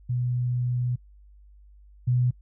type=tone pair in turn; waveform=sine; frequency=123.47 / 124.14 Hz; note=B2 / B2; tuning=0 / +9 cents; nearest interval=unison; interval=9 cents; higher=second; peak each=-23 / -19 dBFS; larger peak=second; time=0.09-0.96 / 2.07-2.31 s; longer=first; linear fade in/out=10 ms; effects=noise-tail reverb RT60 0.1 s tail -26 dB re dry + added 50 Hz sine -49 dBFS peak until 2.41 s